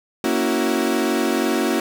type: chord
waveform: 35% pulse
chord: F# dominant seventh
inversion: first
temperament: equal with one note detuned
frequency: 233.1 / 277.2 / 329.6 / 371.9 Hz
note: A#3 / C#4 / E4 / F#4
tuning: 0 / 0 / 0 / +9 cents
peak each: -22 dBFS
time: 0.24-1.8 s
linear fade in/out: 2 ms
effects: none